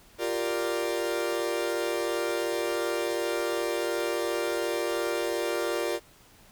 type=chord; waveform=40% pulse; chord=G minor seventh; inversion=third; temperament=equal; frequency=349.2 / 392 / 466.2 / 587.3 Hz; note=F4 / G4 / Bb4 / D5; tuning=0 / 0 / 0 / 0 cents; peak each=-31 / -34 / -31 / -32 dBFS; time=0.18-6 s; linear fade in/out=50 ms; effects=pink hiss -56 dBFS RMS until 6.51 s